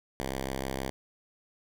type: tone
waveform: 5% pulse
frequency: 66.4 Hz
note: C2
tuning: 26 cents sharp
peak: -21 dBFS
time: 0.2-0.9 s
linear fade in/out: 0 ms
effects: none